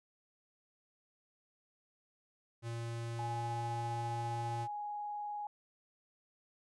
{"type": "tone", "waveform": "square", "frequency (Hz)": 116.54, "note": "A#2", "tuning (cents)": 0, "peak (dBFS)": -39, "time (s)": [2.62, 4.68], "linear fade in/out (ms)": 50}
{"type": "tone with vibrato", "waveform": "sine", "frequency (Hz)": 830.6, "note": "G#5", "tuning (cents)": 0, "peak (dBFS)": -38, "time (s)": [3.19, 5.47], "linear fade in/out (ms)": 2, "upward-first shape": "square", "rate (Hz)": 20, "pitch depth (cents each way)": 10}
{"effects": ["resampled to 24000 Hz"]}